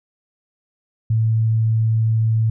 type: tone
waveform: sine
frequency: 111.6 Hz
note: A2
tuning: 25 cents sharp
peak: -14 dBFS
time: 1.1-2.5 s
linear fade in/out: 5 ms
effects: none

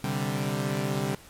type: chord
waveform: sawtooth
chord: C suspended second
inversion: none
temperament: equal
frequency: 130.81 / 146.83 / 196 Hz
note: C3 / D3 / G3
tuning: 0 / 0 / 0 cents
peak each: -27 dBFS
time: 0.04-1.15 s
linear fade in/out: 2 ms
effects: pink hiss -51 dBFS RMS until 1.29 s + MP3 64 kbps

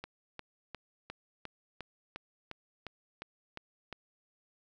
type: click train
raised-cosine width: 0.3 ms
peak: -25 dBFS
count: 12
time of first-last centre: 0.04-3.927 s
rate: 2.83 Hz
effects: none

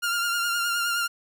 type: tone with vibrato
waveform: sawtooth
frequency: 1400 Hz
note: F6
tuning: 4 cents sharp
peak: -20 dBFS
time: 0.02-1.08 s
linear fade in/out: 20 ms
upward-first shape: triangle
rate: 9.6 Hz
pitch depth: 37 cents each way
effects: none

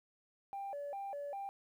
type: tone with vibrato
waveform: sine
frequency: 674 Hz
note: E5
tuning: 38 cents sharp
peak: -38 dBFS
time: 0.53-1.49 s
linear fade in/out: 0 ms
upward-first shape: square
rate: 2.5 Hz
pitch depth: 280 cents each way
effects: tanh soft clip ceiling -37 dBFS + 12-bit

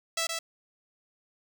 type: tone with echo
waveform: 5% pulse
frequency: 659.3 Hz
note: E5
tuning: in tune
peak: -16 dBFS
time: 0.17-0.27 s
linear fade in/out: 5 ms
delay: 120 ms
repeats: 1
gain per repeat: -4 dB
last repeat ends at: 0.39 s
effects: none

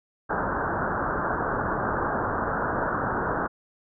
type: low-pass noise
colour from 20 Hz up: white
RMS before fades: -27 dBFS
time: 0.29-3.48 s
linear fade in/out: 20 ms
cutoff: 1600 Hz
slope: 96 dB/octave
effects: none

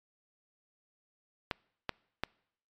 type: clicks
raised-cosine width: 0.3 ms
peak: -15 dBFS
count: 3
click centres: 1.512 / 1.893 / 2.236 s
effects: noise-tail reverb RT60 0.7 s tail -26 dB re dry + MP3 96 kbps

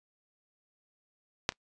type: clicks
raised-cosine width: 0.2 ms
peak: -8 / -30 dBFS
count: 2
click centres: 1.491 / 1.522 s
effects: noise-tail reverb RT60 0.1 s tail -23 dB re dry + resampled to 22050 Hz

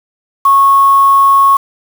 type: tone with quantisation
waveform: sine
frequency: 1100 Hz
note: C#6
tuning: 14 cents flat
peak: -4 dBFS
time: 0.45-1.57 s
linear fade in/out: 5 ms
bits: 4
effects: none

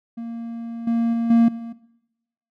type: tone with level steps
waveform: triangle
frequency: 231.6 Hz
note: A#3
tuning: 11 cents flat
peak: -26 / -15 / -17 / -9 / -26 dBFS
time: 0.17-1.73 s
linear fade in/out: 10 ms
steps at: 0.87 / 1.13 / 1.3 / 1.48 s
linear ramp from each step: 5 ms
effects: noise-tail reverb RT60 0.9 s tail -20 dB re dry

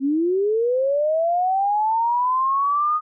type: linear sweep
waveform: sine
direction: up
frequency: 262.2 to 1244.5 Hz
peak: -17 dBFS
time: 0-3.01 s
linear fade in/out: 50 ms
effects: none

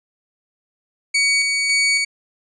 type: tone with tremolo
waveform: sawtooth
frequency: 2250 Hz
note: C#7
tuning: 25 cents sharp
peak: -11 dBFS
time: 1.14-2.05 s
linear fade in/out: 10 ms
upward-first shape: square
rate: 1.8 Hz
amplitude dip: 30%
effects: resampled to 22050 Hz

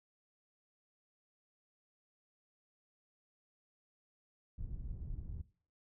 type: low-pass noise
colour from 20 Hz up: pink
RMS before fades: -43 dBFS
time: 4.58-5.42 s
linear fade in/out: 10 ms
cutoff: 100 Hz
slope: 12 dB/octave
effects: noise-tail reverb RT60 0.4 s tail -17 dB re dry

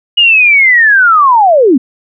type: linear sweep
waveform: sine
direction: down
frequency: 2900 to 231.9 Hz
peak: -3 dBFS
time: 0.17-1.78 s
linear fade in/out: 10 ms
effects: none

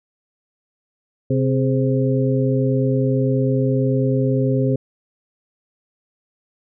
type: harmonic tone with a mistuned harmonic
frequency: 130.81 Hz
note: C3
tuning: in tune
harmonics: 1 / 2 / 3 / 4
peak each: -18 / -21 / -23 / -24 dBFS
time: 1.3-4.76 s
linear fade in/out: 5 ms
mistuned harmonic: 3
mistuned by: +93 cents
effects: none

